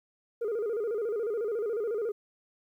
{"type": "tone with vibrato", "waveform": "sine", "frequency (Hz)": 440, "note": "A4", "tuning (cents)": 0, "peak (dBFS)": -26, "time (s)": [0.41, 2.12], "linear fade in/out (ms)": 10, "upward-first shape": "square", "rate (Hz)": 14, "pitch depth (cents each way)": 110, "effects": ["tanh soft clip ceiling -27 dBFS", "11-bit"]}